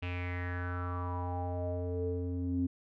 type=tone with low-pass filter sweep; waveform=square; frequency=89 Hz; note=F2; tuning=33 cents sharp; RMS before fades=-35 dBFS; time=0.02-2.67 s; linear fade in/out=10 ms; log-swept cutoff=2700 to 260 Hz; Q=6.3; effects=none